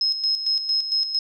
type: tone with tremolo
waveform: sine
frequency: 5150 Hz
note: E8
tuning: 41 cents flat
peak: -18 dBFS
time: 0.01-1.19 s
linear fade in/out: 2 ms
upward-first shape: square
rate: 4.4 Hz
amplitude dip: 60%
effects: none